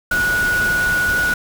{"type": "tone in noise", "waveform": "sine", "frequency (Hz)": 1463, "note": "F#6", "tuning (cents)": -20, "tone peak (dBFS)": -15, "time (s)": [0.11, 1.34], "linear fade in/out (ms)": 5, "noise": "pink", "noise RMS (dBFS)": -26, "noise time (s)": [0.11, 1.34], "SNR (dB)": 8, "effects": []}